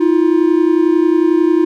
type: tone pair together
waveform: triangle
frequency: 318.1 / 349.2 Hz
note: D#4 / F4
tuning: +38 / 0 cents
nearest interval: major second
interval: 162 cents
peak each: -10 dBFS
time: 0-1.65 s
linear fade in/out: 10 ms
effects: none